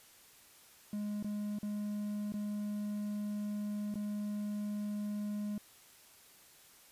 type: tone with dropouts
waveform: triangle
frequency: 207.7 Hz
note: G#3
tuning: in tune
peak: -33 dBFS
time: 0.93-5.58 s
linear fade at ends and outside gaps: 2 ms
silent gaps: 1.227-1.244 / 1.587-1.63 / 2.322-2.339 / 3.942-3.955 s
effects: white hiss -60 dBFS RMS until 6.91 s + resampled to 32000 Hz